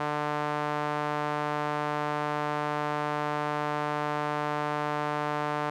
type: tone with band-pass filter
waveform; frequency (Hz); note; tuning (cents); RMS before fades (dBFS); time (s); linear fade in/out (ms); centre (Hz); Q
sawtooth; 148.8; D3; +23; -30; 0-5.7; 5; 1000; 1.3
effects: none